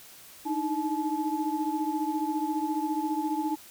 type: tone cluster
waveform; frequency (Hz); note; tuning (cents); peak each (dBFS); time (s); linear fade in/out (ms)
sine; 302.5 / 317.1 / 861; D#4 / D#4 / A5; -49 / +33 / -38; -31; 0.45-3.56; 20
effects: white hiss -50 dBFS RMS until 3.7 s